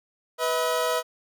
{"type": "tone pair together", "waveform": "25% pulse", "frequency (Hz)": [493.9, 640.8], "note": ["B4", "E5"], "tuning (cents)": [0, -49], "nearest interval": "perfect fourth", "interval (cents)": 451, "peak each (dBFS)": [-22, -22], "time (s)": [0.38, 1.03], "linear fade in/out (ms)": 50, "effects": []}